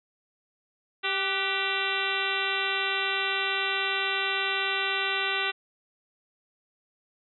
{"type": "harmonic tone with a mistuned harmonic", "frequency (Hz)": 390.9, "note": "G4", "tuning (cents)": -5, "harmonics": [1, 2, 3, 4, 5, 6, 7, 8, 9, 10], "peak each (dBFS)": [-36, -37, -35, -33, -33, -35, -32, -37, -35, -37], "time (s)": [1.03, 5.52], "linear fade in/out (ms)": 20, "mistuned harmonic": 4, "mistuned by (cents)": -71, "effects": []}